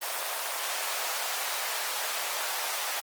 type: high-pass noise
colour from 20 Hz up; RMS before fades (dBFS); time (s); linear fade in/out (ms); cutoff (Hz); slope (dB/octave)
pink; -32; 0.01-3.01; 20; 620; 24
effects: Opus 24 kbps